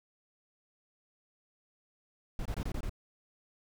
brown noise bursts, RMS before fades -35 dBFS, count 6, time 2.39-2.895 s, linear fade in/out 2 ms, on 65 ms, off 23 ms, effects none

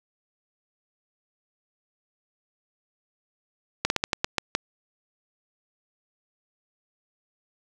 slowing click train, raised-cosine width 0.2 ms, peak -5 dBFS, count 8, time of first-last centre 3.85-4.551 s, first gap 51 ms, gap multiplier 1.22, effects none

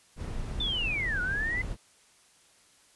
brown noise, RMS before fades -35 dBFS, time 0.16-1.77 s, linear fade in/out 50 ms
sine linear two-way sweep, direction down then up, 3582 to 1430 to 2051 Hz, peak -28 dBFS, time 0.6-1.62 s, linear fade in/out 5 ms, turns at 1.21 s
effects white hiss -61 dBFS RMS until 2.95 s + resampled to 24000 Hz

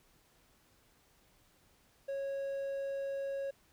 triangle tone, 550 Hz, C#5, 14 cents flat, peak -33 dBFS, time 2.08-3.51 s, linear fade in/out 10 ms, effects pink hiss -68 dBFS RMS until 3.72 s

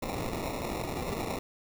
violet noise with sample-and-hold, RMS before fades -34 dBFS, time 0.02-1.39 s, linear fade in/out 5 ms, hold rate 1575 Hz, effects none

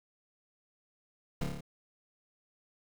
brown noise with echo, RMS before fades -31 dBFS, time 1.41-1.44 s, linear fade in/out 5 ms, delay 28 ms, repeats 6, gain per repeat -2 dB, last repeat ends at 1.608 s, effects none

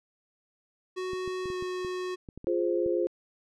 square tone with pitch glide, 370 to 366 Hz, F#4 to F#4, 0 to -19 cents, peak -32 dBFS, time 0.96-2.16 s, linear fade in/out 20 ms, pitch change -19 cents, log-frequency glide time 1.43-1.56 s
clicks, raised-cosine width 3 ms, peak -29 dBFS, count 10, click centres 1.133 / 1.277 / 1.457 / 1.502 / 1.625 / 1.848 / 2.288 / 2.376 / 2.444 / 2.862 s
sine chord, F minor, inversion none, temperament equal, 349.2 / 415.3 / 523.3 Hz, F4 / Ab4 / C5, 0 / 0 / 0 cents, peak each -27 / -31 / -30 dBFS, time 2.47-3.07 s, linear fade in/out 0 ms
effects low-pass 6000 Hz 12 dB/octave

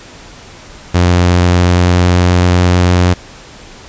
sawtooth tone with pitch glide, 88.5 to 89.37 Hz, F2 to F2, +23 to +40 cents, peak -3 dBFS, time 0.94-3.14 s, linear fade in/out 10 ms, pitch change +17 cents, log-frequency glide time 1.2-2.51 s, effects pink hiss -35 dBFS RMS until 3.88 s + resampled to 16000 Hz

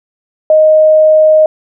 sine tone, 622.3 Hz, D#5, in tune, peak -3 dBFS, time 0.5-1.46 s, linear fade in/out 2 ms, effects none

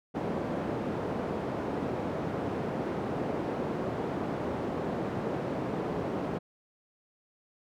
white band-pass noise, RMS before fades -33 dBFS, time 0.14-6.39 s, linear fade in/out 20 ms, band 120 to 510 Hz, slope 12 dB/octave, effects none

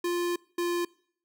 square tone pair in turn, 349.2 / 347.9 Hz, F4 / F4, 0 / -7 cents, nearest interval unison, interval 7 cents, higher first, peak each -27 dBFS, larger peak neither, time 0.04-0.36 / 0.58-0.85 s, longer first, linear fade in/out 5 ms, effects noise-tail reverb RT60 0.6 s tail -24 dB re dry

